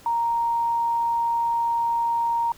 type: tone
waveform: sine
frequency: 932.3 Hz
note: A#5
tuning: in tune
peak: -20 dBFS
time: 0.06-2.52 s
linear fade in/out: 2 ms
effects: pink hiss -50 dBFS RMS until 2.57 s